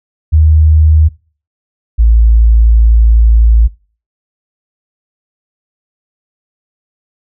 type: tone pair in turn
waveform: sine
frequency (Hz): 77.78 / 56.01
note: D#2 / A1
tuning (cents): 0 / +32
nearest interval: tritone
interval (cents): 568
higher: first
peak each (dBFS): -3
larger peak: neither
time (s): 0.32-1.09 / 1.98-3.68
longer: second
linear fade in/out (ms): 20
effects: noise-tail reverb RT60 0.4 s tail -22 dB re dry